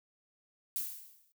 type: noise with exponential decay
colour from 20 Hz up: violet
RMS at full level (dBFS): -33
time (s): 0.76-1.32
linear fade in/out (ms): 0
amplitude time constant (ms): 120
effects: noise-tail reverb RT60 0.1 s tail -22 dB re dry